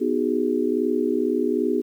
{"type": "chord", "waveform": "sine", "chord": "G# minor seventh", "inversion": "first", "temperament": "just", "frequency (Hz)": [249.2, 311.5, 373.8, 415.3], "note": ["B3", "D#4", "F#4", "G#4"], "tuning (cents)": [16, 2, 18, 0], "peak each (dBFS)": -25, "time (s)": [0, 1.82], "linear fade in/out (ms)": 20, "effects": ["9-bit"]}